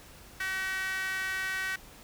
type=tone with high-pass filter; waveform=sawtooth; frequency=379.2 Hz; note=F#4; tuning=43 cents sharp; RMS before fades=-33 dBFS; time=0.4-1.76 s; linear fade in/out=5 ms; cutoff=1700 Hz; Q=8.5; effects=added 50 Hz sine -58 dBFS peak until 2.03 s + pink hiss -52 dBFS RMS until 2.03 s